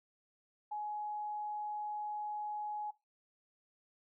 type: tone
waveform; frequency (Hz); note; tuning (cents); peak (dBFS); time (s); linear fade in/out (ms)
sine; 840; G#5; +19; -37; 0.71-2.91; 10
effects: noise-tail reverb RT60 0.2 s tail -17 dB re dry